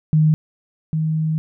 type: tone pair in turn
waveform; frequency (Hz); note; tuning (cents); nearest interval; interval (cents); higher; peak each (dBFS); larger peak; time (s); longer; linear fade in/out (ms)
sine; 155.1 / 157.54; D#3 / D#3; -5 / +22; unison; 27; second; -11 / -17; first; 0.13-0.34 / 0.93-1.38; second; 0
effects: none